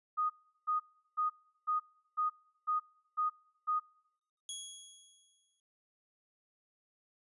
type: tone bursts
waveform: sine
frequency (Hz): 1240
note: D#6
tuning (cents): -6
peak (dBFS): -29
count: 8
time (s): 0.17-3.8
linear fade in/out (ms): 20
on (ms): 130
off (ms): 370
type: tone with exponential decay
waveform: 15% pulse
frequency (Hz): 3329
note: G#7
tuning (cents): +3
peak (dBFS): -31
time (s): 4.49-5.6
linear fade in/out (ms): 1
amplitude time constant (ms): 240
effects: noise-tail reverb RT60 0.9 s tail -26 dB re dry + resampled to 24000 Hz